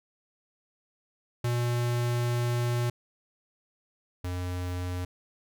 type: tone pair in turn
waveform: square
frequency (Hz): 120.5 / 89.78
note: B2 / F2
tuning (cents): -42 / +48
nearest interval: perfect fourth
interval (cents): 510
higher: first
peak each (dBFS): -26 / -31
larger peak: first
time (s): 1.44-2.9 / 4.24-5.05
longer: first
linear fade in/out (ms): 5
effects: none